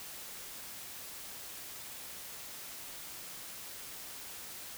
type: silence
effects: white hiss -46 dBFS RMS until 4.77 s